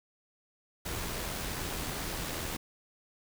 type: noise with amplitude modulation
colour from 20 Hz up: pink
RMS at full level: -35 dBFS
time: 0.85-2.57 s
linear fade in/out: 10 ms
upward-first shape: sine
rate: 82.5 Hz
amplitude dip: 30%
effects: none